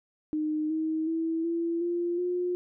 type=tone with pitch steps; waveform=sine; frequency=307.2 / 316.6 / 326.2 / 336.2 / 346.4 / 357 Hz; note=D#4 / D#4 / E4 / E4 / F4 / F4; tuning=-22 / +30 / -18 / +34 / -14 / +38 cents; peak=-26 dBFS; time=0.33-2.55 s; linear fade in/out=0 ms; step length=370 ms; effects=none

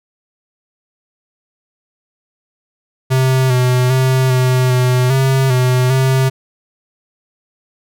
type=tone with pitch steps; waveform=square; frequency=130.8 / 125.9 / 130.6 / 127.8 / 126.1 / 133.5 / 126.7 / 132.1 Hz; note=C3 / B2 / C3 / C3 / B2 / C3 / B2 / C3; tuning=0 / +34 / -3 / -40 / +36 / +35 / +45 / +17 cents; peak=-11 dBFS; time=3.1-6.3 s; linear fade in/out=20 ms; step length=400 ms; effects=none

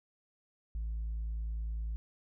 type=tone with tanh clipping; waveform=triangle; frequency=55 Hz; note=A1; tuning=in tune; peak=-34 dBFS; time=0.75-1.96 s; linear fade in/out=0 ms; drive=6 dB; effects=none

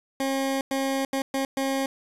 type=tone bursts at uneven times; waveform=20% pulse; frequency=270 Hz; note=C#4; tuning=45 cents flat; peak=-19 dBFS; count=5; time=0.2-0.61 / 0.71-1.05 / 1.13-1.22 / 1.34-1.45 / 1.57-1.86 s; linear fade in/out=2 ms; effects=resampled to 32000 Hz + 8-bit

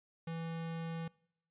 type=tone; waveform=square; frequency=164.81 Hz; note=E3; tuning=in tune; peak=-39 dBFS; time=0.27-1.08 s; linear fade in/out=5 ms; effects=noise-tail reverb RT60 0.7 s tail -24 dB re dry + resampled to 8000 Hz

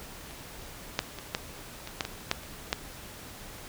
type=clicks; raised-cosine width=0.2 ms; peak=-30 / -8 / -22 / -10 / -21 / -10 / -16 / -7 / -28 / -8 dBFS; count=10; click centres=0.309 / 0.991 / 1.187 / 1.349 / 1.874 / 2.008 / 2.051 / 2.314 / 2.434 / 2.729 s; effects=pink hiss -45 dBFS RMS until 3.68 s

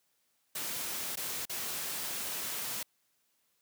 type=noise with dropouts; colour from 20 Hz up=white; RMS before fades=-37 dBFS; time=0.55-2.83 s; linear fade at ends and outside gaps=5 ms; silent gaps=1.157-1.171 / 1.454-1.495 s; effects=white hiss -75 dBFS RMS until 3.61 s + high-pass 100 Hz 12 dB/octave

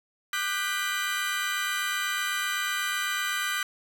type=chord; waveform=30% pulse; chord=G major seventh; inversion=second; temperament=equal with one note detuned; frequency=1197.3 / 1480 / 1568 / 1975.5 Hz; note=D6 / F#6 / G6 / B6; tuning=+33 / 0 / 0 / 0 cents; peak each=-30 dBFS; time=0.33-3.63 s; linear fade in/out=2 ms; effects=none

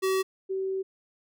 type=tone pair in turn; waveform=square / sine; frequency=380.5 / 382.7 Hz; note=F#4 / G4; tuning=+48 / -42 cents; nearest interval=unison; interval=10 cents; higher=second; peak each=-24 / -27 dBFS; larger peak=first; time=0.02-0.23 / 0.49-0.83 s; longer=second; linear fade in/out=20 ms; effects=none

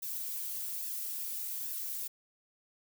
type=noise with flanger; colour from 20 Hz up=violet; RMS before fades=-38 dBFS; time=0.02-2.08 s; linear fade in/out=10 ms; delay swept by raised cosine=1.1 to 4.6 ms; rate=1.2 Hz; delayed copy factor=+0.7; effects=none

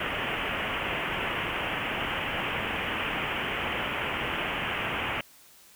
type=low-pass noise; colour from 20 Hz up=white; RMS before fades=-31 dBFS; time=0-5.21 s; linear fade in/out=5 ms; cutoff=3100 Hz; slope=96 dB/octave; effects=white hiss -55 dBFS RMS until 5.75 s

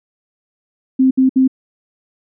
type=tone bursts; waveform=sine; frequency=261.6 Hz; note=C4; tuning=in tune; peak=-8 dBFS; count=3; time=0.99-1.478 s; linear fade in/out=10 ms; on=120 ms; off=64 ms; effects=none

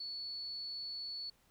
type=tone; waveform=sine; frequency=4428 Hz; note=C#8; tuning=3 cents flat; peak=-40 dBFS; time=0-1.3 s; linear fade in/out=5 ms; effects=pink hiss -70 dBFS RMS until 1.5 s

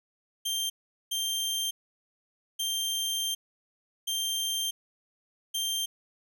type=tone bursts at uneven times; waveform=sawtooth; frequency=3164 Hz; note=G7; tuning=15 cents sharp; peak=-25 dBFS; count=5; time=0.45-0.7 / 1.11-1.71 / 2.59-3.35 / 4.07-4.71 / 5.54-5.86 s; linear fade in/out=10 ms; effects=none

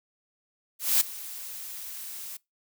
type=noise with ADSR envelope; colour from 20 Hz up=blue; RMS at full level=-20 dBFS; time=0.79-2.37 s; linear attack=220 ms; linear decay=5 ms; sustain=-19 dB; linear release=6 ms; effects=noise-tail reverb RT60 0.2 s tail -23 dB re dry

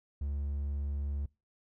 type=tone; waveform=triangle; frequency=71.2 Hz; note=C#2; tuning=47 cents sharp; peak=-30 dBFS; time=0.21-1.26 s; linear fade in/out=5 ms; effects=noise-tail reverb RT60 0.3 s tail -25 dB re dry

